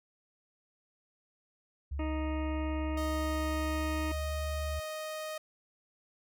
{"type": "tone with pitch glide", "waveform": "sine", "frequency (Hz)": [70.3, 73.29], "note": ["C#2", "D2"], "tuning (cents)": [25, -3], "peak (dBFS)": -33, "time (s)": [1.91, 4.8], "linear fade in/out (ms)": 10, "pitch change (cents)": 72, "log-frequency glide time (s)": [3.52, 4.24]}
{"type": "harmonic tone", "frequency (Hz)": 311.1, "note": "D#4", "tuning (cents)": 0, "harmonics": [1, 2, 3, 4, 6, 7, 8, 9], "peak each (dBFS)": [-35, -41, -45, -47, -51, -52, -53, -54], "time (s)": [1.99, 4.12], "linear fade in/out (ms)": 5}
{"type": "tone", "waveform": "sawtooth", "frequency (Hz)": 622.3, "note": "D#5", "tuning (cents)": 0, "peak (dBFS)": -33, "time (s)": [2.97, 5.38], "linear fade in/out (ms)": 5}
{"effects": []}